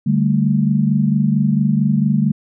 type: chord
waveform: sine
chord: D suspended fourth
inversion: none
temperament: just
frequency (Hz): 146.83 / 195.78 / 220.2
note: D3 / G3 / A3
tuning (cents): 0 / -2 / +2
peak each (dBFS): -17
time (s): 0.06-2.32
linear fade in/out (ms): 10
effects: none